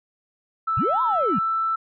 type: tone with pitch glide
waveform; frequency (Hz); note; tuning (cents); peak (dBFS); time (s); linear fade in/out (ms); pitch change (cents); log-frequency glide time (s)
sine; 1318 to 1326.4; E6 to E6; -1 to +10; -20; 0.67-1.76; 10; +11; 1.33-1.42
type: linear two-way sweep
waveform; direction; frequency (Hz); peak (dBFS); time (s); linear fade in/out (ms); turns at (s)
sine; up then down; 69.9 to 1053 to 153.4; -21; 0.77-1.39; 5; 1.02
effects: tanh soft clip ceiling -11 dBFS